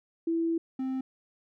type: tone pair in turn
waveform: sine / triangle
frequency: 331.1 / 262.1 Hz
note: E4 / C4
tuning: +8 / +3 cents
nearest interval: major third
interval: 405 cents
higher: first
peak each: -25 / -27 dBFS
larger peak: first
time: 0.27-0.58 / 0.79-1.01 s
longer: first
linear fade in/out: 5 ms
effects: none